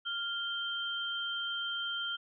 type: tone pair together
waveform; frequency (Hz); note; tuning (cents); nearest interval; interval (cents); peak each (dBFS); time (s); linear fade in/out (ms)
sine; 1400 / 3143; F6 / G7; +4 / +4; octave + major second; 1400; -37 / -35; 0.05-2.17; 20
effects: none